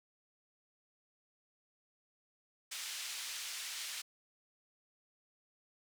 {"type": "band-pass noise", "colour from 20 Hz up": "pink", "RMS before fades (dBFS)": -43, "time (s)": [2.71, 4.02], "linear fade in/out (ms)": 10, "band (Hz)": [2600, 9100], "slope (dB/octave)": 12, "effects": []}